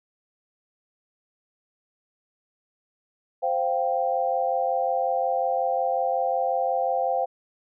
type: chord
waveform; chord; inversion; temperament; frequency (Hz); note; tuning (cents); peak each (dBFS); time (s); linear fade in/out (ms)
sine; C suspended fourth; none; equal; 523.3 / 698.5 / 784; C5 / F5 / G5; 0 / 0 / 0; -26; 3.42-7.26; 20
effects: none